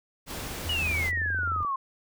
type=noise; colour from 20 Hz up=pink; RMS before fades=-36 dBFS; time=0.26-1.12 s; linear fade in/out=50 ms
type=tone with pitch glide; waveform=sine; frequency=82.1 to 85.88 Hz; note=E2 to F2; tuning=-6 to -29 cents; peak=-32 dBFS; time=0.65-1.63 s; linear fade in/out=0 ms; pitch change=+77 cents; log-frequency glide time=1.03-1.11 s
type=exponential sweep; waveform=sine; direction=down; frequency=2960 to 1049 Hz; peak=-26 dBFS; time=0.69-1.76 s; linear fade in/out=5 ms
type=click train; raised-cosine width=2 ms; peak=-31 dBFS; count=23; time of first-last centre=0.7-1.648 s; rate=23.2 Hz
effects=none